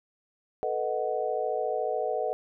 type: chord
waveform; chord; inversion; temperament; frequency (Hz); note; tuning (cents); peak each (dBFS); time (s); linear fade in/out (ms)
sine; B dominant seventh; third; equal; 440 / 493.9 / 622.3 / 740; A4 / B4 / D#5 / F#5; 0 / 0 / 0 / 0; -32; 0.63-2.33; 0
effects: none